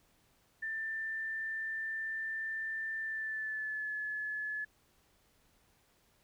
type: tone with pitch glide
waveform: sine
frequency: 1781 to 1714.4 Hz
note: A6 to A6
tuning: +21 to -45 cents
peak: -35 dBFS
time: 0.62-4.65 s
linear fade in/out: 10 ms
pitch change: -66 cents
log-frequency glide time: 3-3.93 s
effects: pink hiss -70 dBFS RMS until 6.23 s